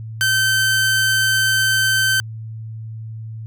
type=tone; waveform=sawtooth; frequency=1544 Hz; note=G6; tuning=27 cents flat; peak=-11 dBFS; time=0.21-2.2 s; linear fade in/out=0 ms; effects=added 111 Hz sine -28 dBFS peak until 3.46 s